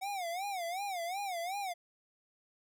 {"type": "tone with vibrato", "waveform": "square", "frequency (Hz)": 740, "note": "F#5", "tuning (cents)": 0, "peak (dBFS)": -36, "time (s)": [0.01, 1.74], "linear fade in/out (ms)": 20, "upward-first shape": "sine", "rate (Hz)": 2.7, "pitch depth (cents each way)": 170, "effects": []}